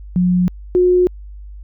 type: tone pair in turn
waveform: sine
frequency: 180 / 361.1 Hz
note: F#3 / F#4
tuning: -47 / -42 cents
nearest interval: octave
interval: 1205 cents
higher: second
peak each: -11 / -9 dBFS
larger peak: second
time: 0.16-0.48 / 0.75-1.07 s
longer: neither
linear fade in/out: 0 ms
effects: added 50 Hz sine -31 dBFS peak until 1.63 s